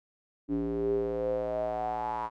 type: tone with band-pass filter sweep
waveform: square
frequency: 57 Hz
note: A#1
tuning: 38 cents flat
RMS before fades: -31 dBFS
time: 0.48-2.3 s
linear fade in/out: 50 ms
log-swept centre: 300 to 990 Hz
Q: 8.5
effects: none